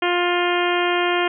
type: harmonic tone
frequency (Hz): 352.5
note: F4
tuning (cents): +16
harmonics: 1 / 2 / 3 / 4 / 5 / 6 / 7 / 8 / 9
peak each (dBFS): -21 / -24 / -26 / -27 / -28 / -29 / -29 / -30 / -31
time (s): 0.02-1.28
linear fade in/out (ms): 5
effects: none